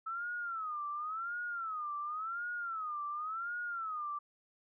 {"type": "tone with vibrato", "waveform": "sine", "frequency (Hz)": 1300, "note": "E6", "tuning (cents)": -24, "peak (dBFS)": -36, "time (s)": [0.06, 4.19], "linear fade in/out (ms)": 10, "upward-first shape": "sine", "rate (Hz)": 0.92, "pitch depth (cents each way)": 180, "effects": []}